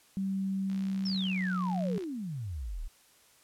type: tone with pitch glide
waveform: sine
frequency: 193 to 182.17 Hz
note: G3 to F#3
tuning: -27 to -27 cents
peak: -29 dBFS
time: 0.17-1.98 s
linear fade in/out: 0 ms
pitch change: -100 cents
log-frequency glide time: 1.03-1.64 s
type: click train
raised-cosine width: 0.2 ms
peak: -33 dBFS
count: 88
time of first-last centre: 0.7-2.038 s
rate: 65 Hz
type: exponential sweep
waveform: sine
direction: down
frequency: 5588 to 31.44 Hz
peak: -34 dBFS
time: 1.05-2.88 s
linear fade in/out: 10 ms
effects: white hiss -62 dBFS RMS until 3.43 s + low-pass 12000 Hz 12 dB/octave